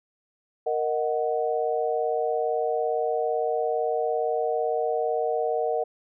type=chord; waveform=sine; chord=D# minor; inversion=second; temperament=equal; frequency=466.2 / 622.3 / 740 Hz; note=A#4 / D#5 / F#5; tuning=0 / 0 / 0 cents; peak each=-26 / -28 / -28 dBFS; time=0.66-5.84 s; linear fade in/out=10 ms; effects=none